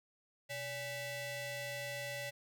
sawtooth ring-modulated tone, 698.5 Hz, F5, in tune, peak -33 dBFS, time 0.49-2.31 s, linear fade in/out 20 ms, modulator 1270 Hz, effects none

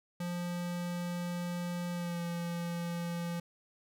square tone with pitch glide, 175.2 to 171.5 Hz, F3 to F3, +6 to -31 cents, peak -35 dBFS, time 0.2-3.4 s, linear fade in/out 5 ms, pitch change -37 cents, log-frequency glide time 1.93-2.21 s, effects none

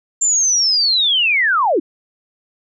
sine linear sweep, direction down, 7330 to 265.2 Hz, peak -12 dBFS, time 0.21-1.8 s, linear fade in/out 10 ms, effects none

